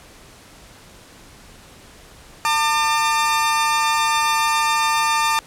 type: tone pair together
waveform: sawtooth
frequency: 901 / 1198.9 Hz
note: A5 / D6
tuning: +41 / +35 cents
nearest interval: perfect fourth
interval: 494 cents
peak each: -15 / -16 dBFS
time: 2.45-5.39 s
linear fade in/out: 0 ms
effects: pink hiss -45 dBFS RMS until 5.46 s + low-pass 11000 Hz 12 dB/octave